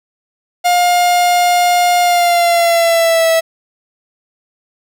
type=tone with pitch glide; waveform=45% pulse; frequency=709 to 653.9 Hz; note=F5 to E5; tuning=+26 to -14 cents; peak=-9 dBFS; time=0.64-3.41 s; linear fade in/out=20 ms; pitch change=-140 cents; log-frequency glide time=2.01-3.29 s; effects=none